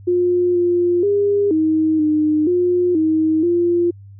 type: tone with pitch steps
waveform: sine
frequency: 355.8 / 351 / 405.4 / 315 / 305.5 / 356.6 / 316 / 346.7 Hz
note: F4 / F4 / G#4 / D#4 / D#4 / F4 / D#4 / F4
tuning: +32 / +9 / -42 / +21 / -32 / +36 / +27 / -13 cents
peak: -13 dBFS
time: 0.07-3.91 s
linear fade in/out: 10 ms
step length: 480 ms
effects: added 99 Hz sine -37 dBFS peak until 4.19 s